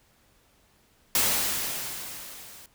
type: noise with level ramp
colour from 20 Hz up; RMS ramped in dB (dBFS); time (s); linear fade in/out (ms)
white; -22 to -48; 1.15-2.66; 2
effects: pink hiss -63 dBFS RMS until 2.74 s